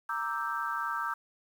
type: chord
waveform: sine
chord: E half-diminished seventh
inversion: second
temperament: equal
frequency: 932.3 / 1174.7 / 1318.5 / 1568 Hz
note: Bb5 / D6 / E6 / G6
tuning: 0 / 0 / 0 / 0 cents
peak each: -37 / -36 / -35 / -36 dBFS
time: 0.09-1.14 s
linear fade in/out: 5 ms
effects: 9-bit